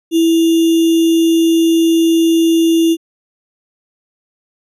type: tone with sample-and-hold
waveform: sine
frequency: 329.6 Hz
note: E4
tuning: in tune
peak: -8 dBFS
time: 0.11-2.97 s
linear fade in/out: 50 ms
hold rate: 3150 Hz
effects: resampled to 32000 Hz